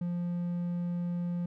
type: tone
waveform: triangle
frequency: 174.61 Hz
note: F3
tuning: in tune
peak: -28 dBFS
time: 0.01-1.46 s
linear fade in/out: 5 ms
effects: none